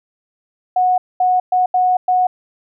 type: tone bursts at uneven times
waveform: sine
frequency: 733 Hz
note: F#5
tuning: 16 cents flat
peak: -11 dBFS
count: 5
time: 0.76-0.98 / 1.2-1.4 / 1.52-1.66 / 1.74-1.97 / 2.08-2.27 s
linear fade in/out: 5 ms
effects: none